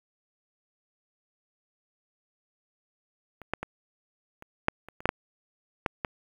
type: clicks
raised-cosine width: 0.5 ms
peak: -28 / -12 / -18 / -29 / -6 / -28 / -28 / -7 / -7 / -10 / -14 dBFS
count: 11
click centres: 3.417 / 3.536 / 3.63 / 4.424 / 4.684 / 4.886 / 5.005 / 5.056 / 5.091 / 5.862 / 6.048 s
effects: 8-bit